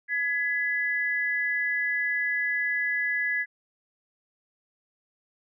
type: tone pair together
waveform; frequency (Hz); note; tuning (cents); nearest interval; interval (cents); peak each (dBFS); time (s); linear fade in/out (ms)
sine; 1681.8 / 2000; G#6 / B6; +21 / +21; minor third; 300; -27; 0.08-3.46; 50
effects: none